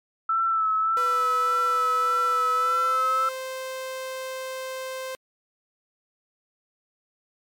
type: tone with vibrato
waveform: sine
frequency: 1318.5 Hz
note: E6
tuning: in tune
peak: -20 dBFS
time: 0.29-3.29 s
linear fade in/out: 5 ms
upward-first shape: sine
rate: 1.7 Hz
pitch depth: 33 cents each way
type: tone with pitch glide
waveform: sawtooth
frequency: 493.9 to 521.5 Hz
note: B4 to C5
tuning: 0 to -6 cents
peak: -27 dBFS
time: 0.97-5.15 s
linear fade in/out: 0 ms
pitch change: +94 cents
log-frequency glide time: 2.53-3.12 s
effects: MP3 96 kbps